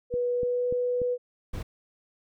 sine tone with pitch glide, 488.5 to 492.8 Hz, B4 to B4, -19 to -4 cents, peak -24 dBFS, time 0.1-1.18 s, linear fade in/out 50 ms, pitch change +15 cents, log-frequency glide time 0.32-0.66 s
click train, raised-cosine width 3 ms, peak -24 dBFS, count 4, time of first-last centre 0.14-1.017 s, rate 3.42 Hz
brown noise, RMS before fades -33 dBFS, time 1.53-1.63 s, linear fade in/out 10 ms
effects none

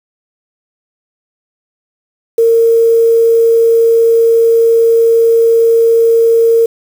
sine tone with quantisation, 458.7 Hz, A#4, 28 cents flat, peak -5 dBFS, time 2.38-6.66 s, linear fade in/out 5 ms, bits 5, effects none

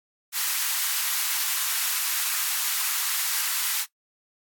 white high-pass noise, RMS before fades -26 dBFS, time 0.32-3.86 s, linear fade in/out 50 ms, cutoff 1000 Hz, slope 24 dB/octave, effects noise-tail reverb RT60 0.1 s tail -18 dB re dry + AAC 64 kbps

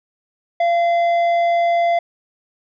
sine tone with tanh clipping, 686 Hz, F5, 31 cents flat, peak -15 dBFS, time 0.6-1.99 s, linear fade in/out 5 ms, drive 8 dB, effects none

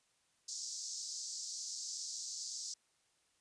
pink band-pass noise, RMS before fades -44 dBFS, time 0.48-2.74 s, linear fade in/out 5 ms, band 4700 to 7500 Hz, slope 48 dB/octave, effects white hiss -75 dBFS RMS until 3.4 s + resampled to 22050 Hz

